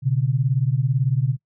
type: beating tone pair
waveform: sine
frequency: 123.47 / 141.47 Hz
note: B2 / C#3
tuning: 0 / +36 cents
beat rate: 18 Hz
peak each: -20 dBFS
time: 0.02-1.37 s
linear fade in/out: 50 ms
effects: noise-tail reverb RT60 0.1 s tail -22 dB re dry